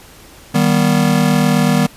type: chord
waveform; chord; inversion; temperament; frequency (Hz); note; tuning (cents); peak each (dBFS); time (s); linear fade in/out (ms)
square; Eb augmented; none; just; 155.56 / 194.45 / 243.1; Eb3 / G3 / B3; 0 / -14 / -27; -16; 0.54-1.87; 10
effects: pink hiss -41 dBFS RMS until 1.96 s + resampled to 32000 Hz